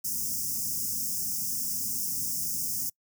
white band-stop noise, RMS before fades -31 dBFS, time 0.04-2.9 s, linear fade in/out 10 ms, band 280 to 5100 Hz, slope 96 dB/octave, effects noise-tail reverb RT60 0.1 s tail -26 dB re dry + high-pass 80 Hz 12 dB/octave

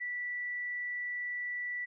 sine tone, 1962 Hz, B6, 12 cents flat, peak -34 dBFS, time 0-1.86 s, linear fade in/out 20 ms, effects none

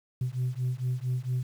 sine beating tone pair, 124.3 / 128.7 Hz, B2 / C3, +12 / -28 cents, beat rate 4.4 Hz, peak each -29 dBFS, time 0.21-1.43 s, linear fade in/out 5 ms, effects tanh soft clip ceiling -23 dBFS + 9-bit

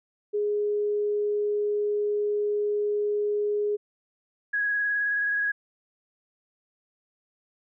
sine tone, 415.3 Hz, G#4, in tune, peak -23 dBFS, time 0.33-3.77 s, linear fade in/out 20 ms
sine tone with vibrato, 1661.2 Hz, G#6, in tune, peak -23 dBFS, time 4.53-5.52 s, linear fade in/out 10 ms, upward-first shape sine, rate 19 Hz, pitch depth 18 cents each way
effects none

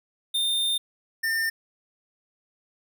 square tone pair in turn, 3624 / 1804.7 Hz, A#7 / A6, -50 / +43 cents, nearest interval octave, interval 1207 cents, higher first, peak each -23 / -24 dBFS, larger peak first, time 0.34-0.78 / 1.23-1.5 s, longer first, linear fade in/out 10 ms, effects none

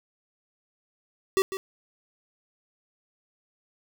square tone with echo, 384 Hz, G4, 36 cents flat, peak -20 dBFS, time 1.37-1.42 s, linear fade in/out 0 ms, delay 150 ms, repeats 1, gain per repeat -10 dB, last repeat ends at 1.57 s, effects 8-bit

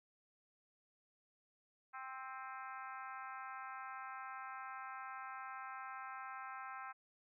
harmonic tone with a mistuned harmonic, 262.5 Hz, C4, 6 cents sharp, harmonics 3 / 4 / 5 / 6 / 7 / 8 / 9 / 10, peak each -52 / -51 / -50 / -53 / -61 / -59 / -65 / -64 dBFS, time 1.93-6.93 s, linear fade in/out 20 ms, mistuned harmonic 10, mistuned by -59 cents, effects none

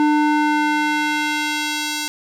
square tone with band-pass filter sweep, 300 Hz, D4, 37 cents sharp, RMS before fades -19 dBFS, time 0-2.08 s, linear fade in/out 0 ms, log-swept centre 650 to 5500 Hz, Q 0.77, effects none

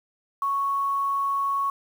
sine tone with quantisation, 1108.7 Hz, C#6, in tune, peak -22 dBFS, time 0.42-1.7 s, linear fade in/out 2 ms, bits 8, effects none

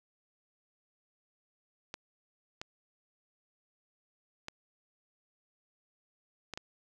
clicks, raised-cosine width 0.2 ms, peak -22 dBFS, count 5, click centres 1.941 / 2.615 / 4.484 / 6.537 / 6.575 s, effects none

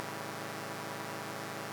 5% pulse chord, A dominant seventh, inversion none, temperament equal with one note detuned, 110 / 138.59 / 161.52 / 196 Hz, A2 / C#3 / E3 / G3, 0 / 0 / -35 / 0 cents, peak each -33 dBFS, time 0-1.72 s, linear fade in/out 0 ms, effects none

